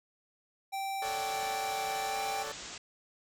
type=tone with pitch glide; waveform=square; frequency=780 to 789.5 Hz; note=G5 to G5; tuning=-9 to +12 cents; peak=-34 dBFS; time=0.72-2.44 s; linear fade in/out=20 ms; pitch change=+21 cents; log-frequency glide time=2.05-2.15 s
type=chord; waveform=20% pulse; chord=D major seventh; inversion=second; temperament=equal; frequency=440 / 554.4 / 587.3 / 740 Hz; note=A4 / C#5 / D5 / F#5; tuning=0 / 0 / 0 / 0 cents; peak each=-37 / -41 / -38 / -42 dBFS; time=1.02-2.52 s; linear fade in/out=2 ms
type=low-pass noise; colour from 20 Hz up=white; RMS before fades=-45 dBFS; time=1.04-2.78 s; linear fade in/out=5 ms; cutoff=7800 Hz; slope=96 dB/octave
type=noise with exponential decay; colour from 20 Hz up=pink; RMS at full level=-43 dBFS; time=2.46-2.55 s; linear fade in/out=5 ms; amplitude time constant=18 ms
effects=none